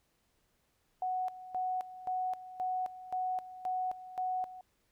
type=tone with tremolo; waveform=sine; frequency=740 Hz; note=F#5; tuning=in tune; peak=-31 dBFS; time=1.02-4.61 s; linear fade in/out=2 ms; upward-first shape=square; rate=1.9 Hz; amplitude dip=80%; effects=pink hiss -75 dBFS RMS until 4.91 s

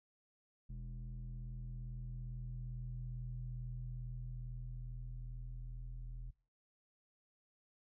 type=tone with low-pass filter sweep; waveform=square; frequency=41.2 Hz; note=E1; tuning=in tune; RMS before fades=-45 dBFS; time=0.69-6.31 s; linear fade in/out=10 ms; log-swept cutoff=160 to 95 Hz; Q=3.9; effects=noise-tail reverb RT60 0.4 s tail -23 dB re dry

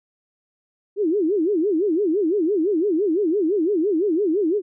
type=tone with vibrato; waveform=sine; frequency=362.7 Hz; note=F#4; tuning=34 cents flat; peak=-17 dBFS; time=0.96-4.62 s; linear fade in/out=50 ms; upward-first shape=sine; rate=5.9 Hz; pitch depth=280 cents each way; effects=none

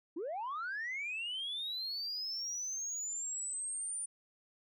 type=linear sweep; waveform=sine; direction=up; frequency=293.7 to 9320 Hz; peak=-35 dBFS; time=0.16-4.06 s; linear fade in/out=10 ms; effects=tanh soft clip ceiling -34 dBFS

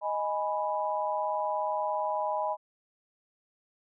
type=chord; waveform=sine; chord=G# minor; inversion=second; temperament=equal; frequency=622.3 / 830.6 / 987.8 Hz; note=D#5 / G#5 / B5; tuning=0 / 0 / 0 cents; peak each=-32 dBFS; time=0.01-2.57 s; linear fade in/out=50 ms; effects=none

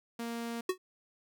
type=tone; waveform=sawtooth; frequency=233.1 Hz; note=A#3; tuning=in tune; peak=-32 dBFS; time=0.19-0.61 s; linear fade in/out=5 ms
type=tone with exponential decay; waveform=square; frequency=370 Hz; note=F#4; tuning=in tune; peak=-25 dBFS; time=0.69-0.78 s; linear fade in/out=5 ms; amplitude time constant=18 ms
effects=none

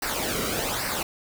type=noise with flanger; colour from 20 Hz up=pink; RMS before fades=-28 dBFS; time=0.02-1.03 s; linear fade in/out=5 ms; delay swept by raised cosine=0.29 to 1.18 ms; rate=1.2 Hz; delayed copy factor=-0.65; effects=none

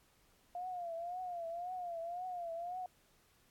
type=tone with vibrato; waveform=sine; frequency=700 Hz; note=F5; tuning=4 cents sharp; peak=-39 dBFS; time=0.55-2.86 s; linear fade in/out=2 ms; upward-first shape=triangle; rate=1.9 Hz; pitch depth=110 cents each way; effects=pink hiss -70 dBFS RMS until 3.5 s + AAC 64 kbps

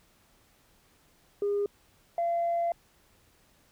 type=tone pair in turn; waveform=sine; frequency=406.6 / 683.8 Hz; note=G#4 / F5; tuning=-37 / -37 cents; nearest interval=major sixth; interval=900 cents; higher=second; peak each=-24 dBFS; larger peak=neither; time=1.42-1.66 / 2.18-2.72 s; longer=second; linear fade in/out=2 ms; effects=tanh soft clip ceiling -22 dBFS + pink hiss -64 dBFS RMS until 3.71 s

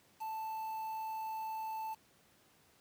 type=tone with quantisation; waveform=triangle; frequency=881 Hz; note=A5; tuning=2 cents sharp; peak=-36 dBFS; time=0.2-1.95 s; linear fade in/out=20 ms; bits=9; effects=pink hiss -67 dBFS RMS until 2.8 s + high-pass 100 Hz 12 dB/octave

